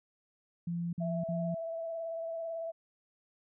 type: tone bursts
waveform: sine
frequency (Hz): 171.2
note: F3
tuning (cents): -34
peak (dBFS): -32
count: 3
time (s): 0.67-1.546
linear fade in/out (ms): 5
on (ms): 260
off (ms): 48
type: tone with vibrato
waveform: sine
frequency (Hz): 660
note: E5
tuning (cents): +2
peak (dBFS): -35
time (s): 1-2.72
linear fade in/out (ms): 20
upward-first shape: sine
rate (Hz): 18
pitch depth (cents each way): 21
effects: none